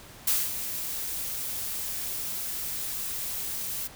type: noise with ADSR envelope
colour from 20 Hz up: blue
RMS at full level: -23 dBFS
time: 0.27-3.88 s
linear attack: 6 ms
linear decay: 220 ms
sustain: -10 dB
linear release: 17 ms
effects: pink hiss -48 dBFS RMS until 3.95 s